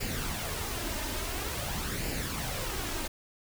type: noise with flanger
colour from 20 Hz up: pink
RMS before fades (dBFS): -34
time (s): 0-3.08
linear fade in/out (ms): 10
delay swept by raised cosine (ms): 0.41 to 3.31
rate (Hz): 0.48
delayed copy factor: +0.5
effects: none